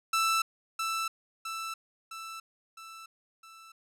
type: tone with echo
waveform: sawtooth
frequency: 1325 Hz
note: E6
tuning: 9 cents sharp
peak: -21 dBFS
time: 0.13-0.42 s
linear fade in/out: 5 ms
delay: 660 ms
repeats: 5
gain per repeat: -5 dB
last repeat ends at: 3.72 s
effects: low-pass 12000 Hz 12 dB/octave